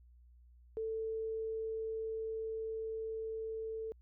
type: tone with level ramp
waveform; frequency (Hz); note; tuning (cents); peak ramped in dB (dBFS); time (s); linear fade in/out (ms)
sine; 443.8; A4; +15; -35 to -38; 0.77-3.92; 0
effects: added 60 Hz sine -58 dBFS peak until 4.01 s